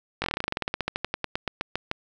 slowing click train, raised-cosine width 0.3 ms, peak -10 dBFS, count 26, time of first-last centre 0.22-1.914 s, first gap 20 ms, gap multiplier 1.09, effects none

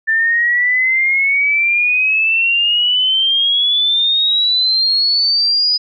sine exponential sweep, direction up, 1773 to 4978 Hz, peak -11 dBFS, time 0.07-5.78 s, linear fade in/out 20 ms, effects none

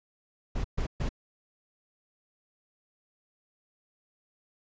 brown noise bursts, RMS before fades -29 dBFS, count 3, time 0.55-1.092 s, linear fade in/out 10 ms, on 94 ms, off 130 ms, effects resampled to 16000 Hz

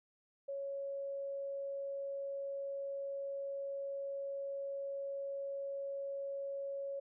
sine tone, 554.4 Hz, C#5, in tune, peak -38 dBFS, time 0.48-7 s, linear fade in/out 10 ms, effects none

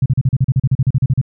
sine tone bursts, 130.81 Hz, C3, in tune, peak -9 dBFS, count 16, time 0.02-1.214 s, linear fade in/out 5 ms, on 39 ms, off 38 ms, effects none

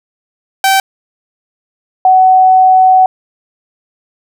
sawtooth / sine tone pair in turn, 774 / 749.4 Hz, G5 / F#5, -22 / +22 cents, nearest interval minor second, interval 56 cents, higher first, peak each -3 dBFS, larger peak neither, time 0.64-0.8 / 2.05-3.06 s, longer second, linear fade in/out 2 ms, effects none

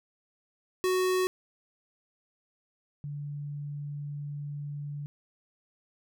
square / sine tone pair in turn, 370 / 145.11 Hz, F#4 / D3, 0 / -20 cents, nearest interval octave + major third, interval 1620 cents, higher first, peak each -25 / -34 dBFS, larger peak first, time 0.84-1.27 / 3.04-5.06 s, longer second, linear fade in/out 0 ms, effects none

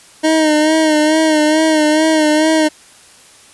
25% pulse tone with vibrato, 310.5 Hz, D#4, 3 cents flat, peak -6 dBFS, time 0.23-2.69 s, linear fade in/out 20 ms, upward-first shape sine, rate 2.3 Hz, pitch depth 46 cents each way, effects white hiss -43 dBFS RMS until 3.53 s + resampled to 24000 Hz

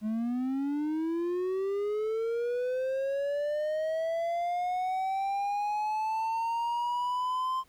triangle linear sweep, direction up, 210 to 1046.5 Hz, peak -26 dBFS, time 0.01-7.64 s, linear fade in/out 50 ms, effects pink hiss -65 dBFS RMS until 7.68 s

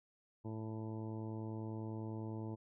harmonic tone, 110 Hz, A2, in tune, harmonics 1 / 2 / 3 / 4 / 5 / 6 / 7 / 8 / 9, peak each -43 / -47 / -47 / -53 / -57 / -59 / -64 / -56 / -63 dBFS, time 0.44-2.56 s, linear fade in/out 20 ms, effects none

